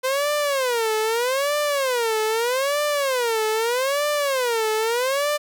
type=tone with vibrato; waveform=sawtooth; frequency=507 Hz; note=B4; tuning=45 cents sharp; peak=-16 dBFS; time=0.03-5.38 s; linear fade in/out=20 ms; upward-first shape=sine; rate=0.8 Hz; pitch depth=270 cents each way; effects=none